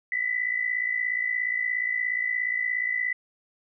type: tone pair together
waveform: sine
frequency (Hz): 1951 / 2008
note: B6 / B6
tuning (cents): -22 / +28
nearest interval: unison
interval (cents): 50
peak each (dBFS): -29 / -26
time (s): 0.12-3.13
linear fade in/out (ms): 2
effects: none